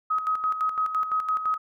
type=tone with tremolo; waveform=sine; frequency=1267 Hz; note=D#6; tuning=31 cents sharp; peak=-21 dBFS; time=0.1-1.58 s; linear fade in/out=10 ms; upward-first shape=square; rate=5.9 Hz; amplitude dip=60%; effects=none